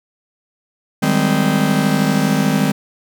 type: chord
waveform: 45% pulse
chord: Ab major seventh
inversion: second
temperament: just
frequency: 155.74 / 194.67 / 207.7 / 259.6 Hz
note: Eb3 / G3 / Ab3 / C4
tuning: +2 / -12 / 0 / -13 cents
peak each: -19 dBFS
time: 1.02-2.72 s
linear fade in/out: 10 ms
effects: none